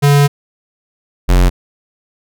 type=tone pair in turn; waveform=square; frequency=143.1 / 44.85 Hz; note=D3 / F1; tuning=-45 / +47 cents; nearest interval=octave + minor sixth; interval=2008 cents; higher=first; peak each=-7 dBFS; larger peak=neither; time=0.02-0.28 / 1.28-1.5 s; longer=first; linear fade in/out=20 ms; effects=none